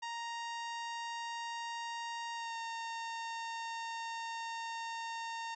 sawtooth tone with pitch glide, 932.3 to 917.3 Hz, A#5 to A#5, 0 to -28 cents, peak -35 dBFS, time 0.02-5.55 s, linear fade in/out 10 ms, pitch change -28 cents, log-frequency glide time 2.34-2.56 s, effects resampled to 16000 Hz

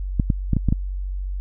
clicks, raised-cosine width 5 ms, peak -6 dBFS, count 6, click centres 0.198 / 0.302 / 0.533 / 0.567 / 0.687 / 0.725 s, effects added 47 Hz sine -24 dBFS peak until 1.4 s

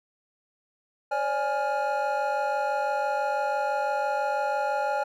triangle tone cluster, 539 / 585 / 832 / 1405 Hz, C#5 / D5 / G#5 / F6, -49 / -7 / +3 / +10 cents, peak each -31 / -28 / -25 / -32 dBFS, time 1.11-5.04 s, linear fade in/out 10 ms, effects none

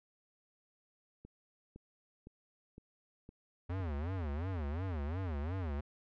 click train, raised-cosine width 3 ms, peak -38 dBFS, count 6, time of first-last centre 1.25-3.801 s, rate 1.96 Hz
square tone with vibrato, 82.41 Hz, E2, in tune, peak -36 dBFS, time 3.69-5.81 s, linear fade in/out 10 ms, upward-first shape sine, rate 2.8 Hz, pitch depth 270 cents each way
effects low-pass 2000 Hz 12 dB/octave

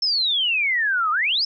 sine exponential two-way sweep, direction down then up, 5370 to 1203 to 5370 Hz, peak -18 dBFS, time 0.02-1.45 s, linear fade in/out 5 ms, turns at 1.11 s, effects none

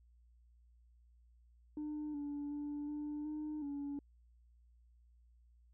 sine tone with pitch steps, 300.6 / 289.1 / 292.2 / 296.7 / 303.7 / 284.6 Hz, D4 / D4 / D4 / D4 / D#4 / C#4, +40 / -27 / -9 / +18 / -42 / +46 cents, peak -37 dBFS, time 1.77-3.99 s, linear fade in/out 2 ms, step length 370 ms, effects tanh soft clip ceiling -37 dBFS + added 59 Hz sine -63 dBFS peak until 5.73 s

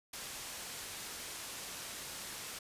white low-pass noise, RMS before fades -45 dBFS, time 0.13-2.59 s, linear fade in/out 5 ms, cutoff 9900 Hz, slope 12 dB/octave, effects resampled to 32000 Hz

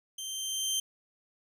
20% pulse tone with level ramp, 3136 Hz, G7, in tune, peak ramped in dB -32 to -22 dBFS, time 0.18-0.8 s, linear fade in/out 5 ms, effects none

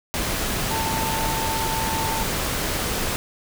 sine tone in noise, 892 Hz, A5, 23 cents sharp, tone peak -26 dBFS, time 0.71-2.23 s, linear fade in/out 0 ms, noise pink, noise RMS -25 dBFS, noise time 0.14-3.16 s, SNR -4 dB, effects none

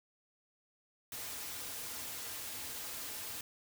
white noise with comb filter, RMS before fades -43 dBFS, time 1.12-3.41 s, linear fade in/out 2 ms, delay 5.3 ms, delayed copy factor -0.5, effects none

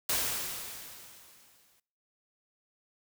white noise with exponential decay, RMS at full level -28 dBFS, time 0.09-1.8 s, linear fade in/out 5 ms, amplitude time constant 370 ms, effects noise-tail reverb RT60 0.6 s tail -23 dB re dry

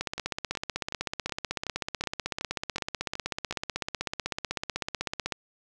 two click trains, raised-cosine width 0.2 ms, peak -18 / -13 dBFS, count 10 / 86, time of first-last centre 0.18-3.526 / 0.01-5.322 s, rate 2.69 / 16 Hz, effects none

